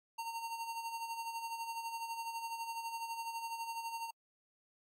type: tone with tremolo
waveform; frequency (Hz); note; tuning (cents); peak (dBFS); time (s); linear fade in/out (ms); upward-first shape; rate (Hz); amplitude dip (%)
square; 918; A#5; -27; -38; 0.18-4.11; 10; sine; 12; 55
effects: AAC 64 kbps